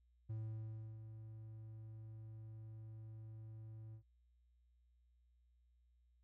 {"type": "tone with ADSR envelope", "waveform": "triangle", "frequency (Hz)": 110.1, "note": "A2", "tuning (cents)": 2, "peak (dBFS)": -39, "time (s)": [0.29, 4.03], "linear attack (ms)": 12, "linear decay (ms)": 680, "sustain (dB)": -9, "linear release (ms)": 88, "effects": ["added 60 Hz sine -70 dBFS peak until 6.23 s"]}